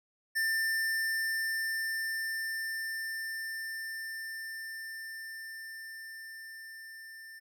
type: tone with level ramp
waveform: square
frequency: 1790 Hz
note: A6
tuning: 29 cents sharp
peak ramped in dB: -28 to -47 dBFS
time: 0.35-7.4 s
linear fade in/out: 20 ms
effects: none